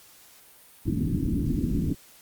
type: low-pass noise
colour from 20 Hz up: white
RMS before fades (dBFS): -26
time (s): 0.85-1.95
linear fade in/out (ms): 20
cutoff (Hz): 310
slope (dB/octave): 48
effects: white hiss -53 dBFS RMS until 2.21 s + Opus 48 kbps